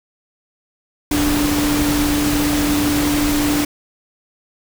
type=tone in noise; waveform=sine; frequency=293.7 Hz; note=D4; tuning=in tune; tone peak=-16 dBFS; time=1.11-3.65 s; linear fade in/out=5 ms; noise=pink; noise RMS=-21 dBFS; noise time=1.11-3.65 s; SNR=+2 dB; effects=none